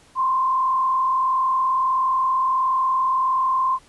sine tone with frequency modulation, 1046.5 Hz, C6, in tune, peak -17 dBFS, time 0.15-3.79 s, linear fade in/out 50 ms, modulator 38.5 Hz, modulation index 0.65, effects pink hiss -53 dBFS RMS until 3.88 s + resampled to 24000 Hz

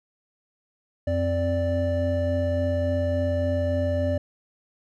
triangle tone cluster, 88.4 / 261.7 / 586 Hz, F2 / C4 / D5, +22 / 0 / -4 cents, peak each -23 / -28 / -23 dBFS, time 1.07-4.18 s, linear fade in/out 5 ms, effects none

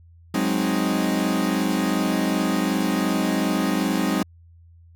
40% pulse chord, Ab dominant seventh, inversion third, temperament equal, 185 / 207.7 / 261.6 / 311.1 Hz, Gb3 / Ab3 / C4 / Eb4, 0 / 0 / 0 / 0 cents, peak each -25 dBFS, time 0.34-4.23 s, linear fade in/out 5 ms, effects added 84 Hz sine -47 dBFS peak until 4.95 s

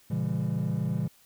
triangle chord, A# diminished seventh, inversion none, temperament just, 116.54 / 139.85 / 167.82 / 201.4 Hz, A#2 / C#3 / E3 / G3, 0 / +16 / +31 / +47 cents, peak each -30 / -29 / -28 / -31 dBFS, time 0.1-1.08 s, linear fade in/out 10 ms, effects tanh soft clip ceiling -17 dBFS + white hiss -60 dBFS RMS until 1.25 s

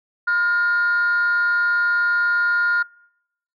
sine tone with frequency modulation, 1418 Hz, F6, 26 cents sharp, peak -15 dBFS, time 0.27-2.83 s, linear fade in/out 10 ms, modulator 403 Hz, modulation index 0.29, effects noise-tail reverb RT60 0.8 s tail -26 dB re dry + tanh soft clip ceiling -13 dBFS

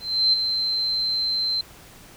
sine tone with ADSR envelope, 4105 Hz, C8, 34 cents flat, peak -14 dBFS, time 0-1.61 s, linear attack 330 ms, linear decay 14 ms, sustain -7 dB, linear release 3 ms, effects pink hiss -47 dBFS RMS until 2.16 s

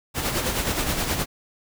pink noise with tremolo, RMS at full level -23 dBFS, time 0.14-1.26 s, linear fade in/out 50 ms, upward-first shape sine, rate 9.5 Hz, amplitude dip 50%, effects none

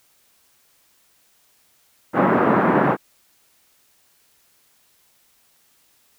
pink band-pass noise, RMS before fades -17 dBFS, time 2.13-2.97 s, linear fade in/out 50 ms, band 170 to 1500 Hz, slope 24 dB/octave, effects white hiss -60 dBFS RMS until 6.18 s

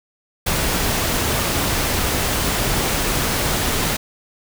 pink noise, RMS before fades -20 dBFS, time 0.46-3.97 s, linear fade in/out 10 ms, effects none

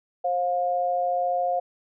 sine tone pair together, 532 / 710.1 Hz, C5 / F5, +29 / +29 cents, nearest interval perfect fourth, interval 500 cents, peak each -27 / -23 dBFS, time 0.24-1.6 s, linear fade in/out 10 ms, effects none

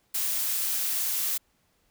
blue noise, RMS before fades -28 dBFS, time 0.14-1.38 s, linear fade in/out 10 ms, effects pink hiss -69 dBFS RMS until 1.9 s

